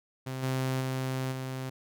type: tone with level steps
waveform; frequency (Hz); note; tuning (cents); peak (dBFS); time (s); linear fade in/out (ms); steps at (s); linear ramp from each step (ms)
sawtooth; 130.81; C3; 0; -30 / -24 / -26 / -30; 0.26-1.7; 10; 0.42 / 0.8 / 1.31; 20
effects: none